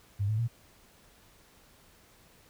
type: tone with pitch steps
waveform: sine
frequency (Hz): 100.4 / 108.23 / 116.67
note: G2 / A2 / A#2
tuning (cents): +42 / -28 / +2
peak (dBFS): -26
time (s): 0.19-0.481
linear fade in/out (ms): 20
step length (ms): 97
effects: pink hiss -60 dBFS RMS until 2.49 s